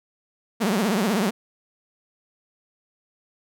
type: tone with vibrato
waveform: sawtooth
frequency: 207.7 Hz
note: G#3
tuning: in tune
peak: -16 dBFS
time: 0.6-1.31 s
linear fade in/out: 20 ms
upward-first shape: triangle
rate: 16 Hz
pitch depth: 270 cents each way
effects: none